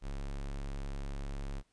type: tone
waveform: square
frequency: 34.65 Hz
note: C#1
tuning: in tune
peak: -37 dBFS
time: 0.01-1.63 s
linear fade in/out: 50 ms
effects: pink hiss -75 dBFS RMS until 1.72 s + resampled to 22050 Hz